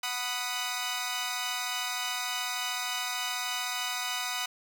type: chord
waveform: 10% pulse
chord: B major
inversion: second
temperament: equal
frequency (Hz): 740 / 987.8 / 1244.5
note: F#5 / B5 / D#6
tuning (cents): 0 / 0 / 0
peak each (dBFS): -27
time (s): 0.03-4.46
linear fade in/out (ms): 5
effects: none